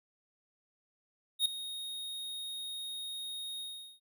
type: tone with ADSR envelope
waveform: square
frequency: 3729 Hz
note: A#7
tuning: in tune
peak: -24 dBFS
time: 1.39-4 s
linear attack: 65 ms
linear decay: 4 ms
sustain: -15 dB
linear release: 400 ms
effects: none